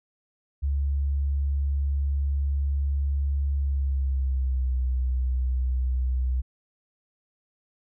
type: tone with pitch glide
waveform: sine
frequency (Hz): 70 to 63.45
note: C#2 to B1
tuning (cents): +18 to +47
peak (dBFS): -22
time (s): 0.62-6.42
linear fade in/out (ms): 20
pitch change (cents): -171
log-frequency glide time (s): 3.56-4.75
effects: none